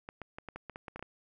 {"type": "clicks", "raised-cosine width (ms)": 0.5, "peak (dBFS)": -27, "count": 11, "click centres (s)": [0.089, 0.217, 0.385, 0.487, 0.56, 0.697, 0.759, 0.882, 0.96, 0.994, 1.026], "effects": []}